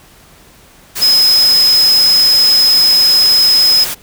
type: tone in noise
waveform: sine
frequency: 5090 Hz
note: D#8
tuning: 39 cents sharp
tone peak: -6 dBFS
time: 1.01-3.85 s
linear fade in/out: 20 ms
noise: white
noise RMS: -20 dBFS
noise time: 0.95-3.95 s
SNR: +11 dB
effects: pink hiss -43 dBFS RMS until 4.02 s